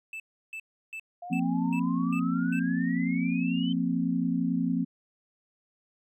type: tone bursts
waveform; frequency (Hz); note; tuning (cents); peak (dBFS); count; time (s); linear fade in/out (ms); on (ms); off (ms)
triangle; 2637; E7; 0; -34; 7; 0.13-2.593; 2; 69; 330
type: exponential sweep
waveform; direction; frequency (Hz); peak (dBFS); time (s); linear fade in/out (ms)
sine; up; 692 to 3100; -37; 1.22-3.73; 5
type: chord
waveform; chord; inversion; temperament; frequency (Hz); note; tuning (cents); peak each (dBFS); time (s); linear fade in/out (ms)
sine; F suspended fourth; none; equal with one note detuned; 174.61 / 230.5 / 261.6; F3 / Bb3 / C4; 0 / -19 / 0; -29 / -30 / -28; 1.3-4.85; 20
effects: none